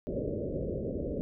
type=low-pass noise; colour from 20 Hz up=white; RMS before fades=-34 dBFS; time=0.07-1.21 s; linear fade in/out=0 ms; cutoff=590 Hz; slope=96 dB/octave; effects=none